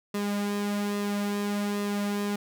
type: tone with flanger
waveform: sawtooth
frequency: 204.3 Hz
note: G#3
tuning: 28 cents flat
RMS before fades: -29 dBFS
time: 0.14-2.36 s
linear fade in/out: 5 ms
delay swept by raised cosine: 1.3 to 3.5 ms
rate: 1.2 Hz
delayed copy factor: -0.55
effects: none